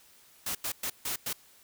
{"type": "noise bursts at uneven times", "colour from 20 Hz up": "white", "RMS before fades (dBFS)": -33, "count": 5, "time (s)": [[0.46, 0.55], [0.64, 0.72], [0.83, 0.9], [1.05, 1.16], [1.26, 1.33]], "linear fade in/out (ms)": 5, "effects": ["white hiss -59 dBFS RMS until 1.63 s"]}